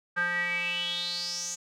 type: tone with band-pass filter sweep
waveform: square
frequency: 175.3 Hz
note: F3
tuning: 7 cents sharp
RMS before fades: -31 dBFS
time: 0.16-1.56 s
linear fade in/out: 20 ms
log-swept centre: 1500 to 6800 Hz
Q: 8.4
effects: none